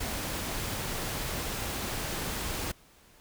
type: noise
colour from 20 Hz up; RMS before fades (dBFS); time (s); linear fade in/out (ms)
pink; -34; 0-2.72; 10
effects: pink hiss -59 dBFS RMS until 3.2 s